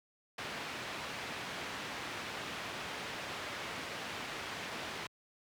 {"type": "low-pass noise", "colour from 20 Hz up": "white", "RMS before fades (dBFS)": -42, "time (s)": [0.38, 5.07], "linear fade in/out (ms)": 5, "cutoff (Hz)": 2700, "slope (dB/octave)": 12, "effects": ["high-pass 80 Hz 12 dB/octave"]}